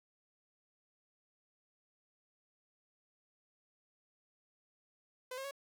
sawtooth tone with pitch steps, 508 / 537 / 556 Hz, B4 / C5 / C#5, +49 / +45 / +5 cents, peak -37 dBFS, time 5.31-5.511 s, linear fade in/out 5 ms, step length 67 ms, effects none

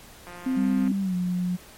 click train, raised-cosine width 0.5 ms, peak -27 dBFS, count 108, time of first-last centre 0.27-0.878 s, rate 176 Hz
sine tone, 260.1 Hz, C4, 10 cents flat, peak -22 dBFS, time 0.46-0.92 s, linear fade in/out 5 ms
sine tone with pitch glide, 196 to 179.73 Hz, G3 to F3, 0 to +50 cents, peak -23 dBFS, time 0.56-1.57 s, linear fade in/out 20 ms, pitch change -150 cents, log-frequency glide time 1.01-1.15 s
effects pink hiss -48 dBFS RMS until 1.77 s + MP3 64 kbps

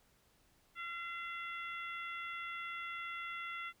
harmonic tone, 683 Hz, F5, 39 cents flat, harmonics 2 / 3 / 4 / 5, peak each -44 / -44 / -50 / -53 dBFS, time 0.75-3.73 s, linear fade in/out 50 ms, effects pink hiss -71 dBFS RMS until 3.8 s

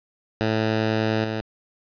10% pulse tone with level steps, 110 Hz, A2, in tune, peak -12 / -17 dBFS, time 0.41-1.41 s, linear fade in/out 0 ms, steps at 1.24 s, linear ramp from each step 5 ms, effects resampled to 11025 Hz + 9-bit

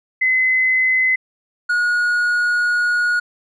sine / triangle tone pair in turn, 2037 / 1447.4 Hz, C7 / F#6, -47 / -39 cents, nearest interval tritone, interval 592 cents, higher first, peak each -13 dBFS, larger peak neither, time 0.21-1.16 / 1.69-3.2 s, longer second, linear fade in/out 10 ms, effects resampled to 24000 Hz

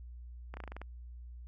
slowing click train, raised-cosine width 0.5 ms, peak -29 dBFS, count 8, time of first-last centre 0.54-0.816 s, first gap 30 ms, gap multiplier 1.09, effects added 60 Hz sine -45 dBFS peak until 1.47 s

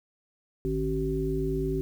harmonic tone with a mistuned harmonic, 54.5 Hz, A1, 16 cents flat, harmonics 1 / 3 / 5 / 7, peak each -32 / -32 / -33 / -29 dBFS, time 0.65-1.81 s, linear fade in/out 0 ms, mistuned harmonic 3, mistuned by -120 cents, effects 9-bit

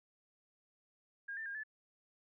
sine tone with pitch steps, 1620 / 1783 / 1617 / 1734 Hz, G#6 / A6 / G#6 / A6, -43 / +22 / -47 / -26 cents, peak -40 dBFS, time 1.28-1.636 s, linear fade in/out 10 ms, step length 89 ms, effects none

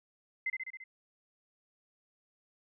sine tone with echo, 2066 Hz, C7, 22 cents flat, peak -30 dBFS, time 0.46-0.5 s, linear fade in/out 5 ms, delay 68 ms, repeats 5, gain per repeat -3 dB, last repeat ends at 0.84 s, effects none

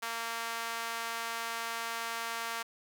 sawtooth tone with high-pass filter, 229.9 Hz, A#3, 24 cents flat, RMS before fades -37 dBFS, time 0.02-2.63 s, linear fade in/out 10 ms, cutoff 1100 Hz, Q 1.2, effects none

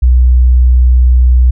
sine tone, 62.1 Hz, B1, 10 cents sharp, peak -3 dBFS, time 0.02-1.51 s, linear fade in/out 10 ms, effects none

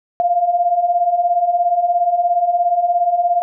sine beating tone pair, 686 / 703 Hz, F5 / F5, -31 / +11 cents, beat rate 17 Hz, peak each -19 / -14 dBFS, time 0.2-3.42 s, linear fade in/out 0 ms, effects none

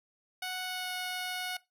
10% pulse tone with pitch glide, 738 to 732.1 Hz, F#5 to F#5, -5 to -19 cents, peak -26 dBFS, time 0.42-1.57 s, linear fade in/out 5 ms, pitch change -14 cents, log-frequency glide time 0.62-0.97 s, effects noise-tail reverb RT60 0.2 s tail -18 dB re dry

